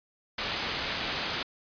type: low-pass noise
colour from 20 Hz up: white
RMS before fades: -33 dBFS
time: 0.38-1.43 s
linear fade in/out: 5 ms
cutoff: 4600 Hz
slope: 24 dB/octave
effects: resampled to 11025 Hz